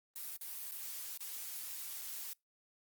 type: noise with dropouts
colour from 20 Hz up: blue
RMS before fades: -44 dBFS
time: 0.16-2.33 s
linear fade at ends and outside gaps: 0 ms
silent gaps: 0.365-0.412 / 0.711-0.72 / 1.175-1.206 / 2.013-2.017 s
effects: noise-tail reverb RT60 0.2 s tail -26 dB re dry + Opus 32 kbps